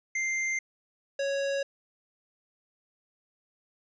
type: tone pair in turn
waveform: square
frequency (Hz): 2093 / 554.4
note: C7 / C#5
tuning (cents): 0 / 0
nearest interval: octave + major seventh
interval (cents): 2300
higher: first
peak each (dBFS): -28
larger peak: neither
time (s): 0.15-0.59 / 1.19-1.63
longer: neither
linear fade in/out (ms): 5
effects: resampled to 16000 Hz